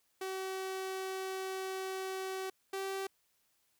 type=tone pair in turn; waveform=sawtooth; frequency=379.8 / 387.1 Hz; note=F#4 / G4; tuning=+45 / -22 cents; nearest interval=unison; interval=33 cents; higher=second; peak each=-33 / -32 dBFS; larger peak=second; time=0.21-2.5 / 2.73-3.07 s; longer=first; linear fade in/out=5 ms; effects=white hiss -75 dBFS RMS until 3.79 s